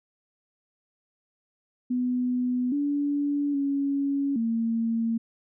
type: tone with pitch steps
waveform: sine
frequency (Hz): 249 / 287.4 / 279.3 / 228.2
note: B3 / D4 / C#4 / A#3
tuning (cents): +14 / -37 / +13 / -37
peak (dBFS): -23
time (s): 1.9-5.18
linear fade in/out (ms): 10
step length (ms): 820
effects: none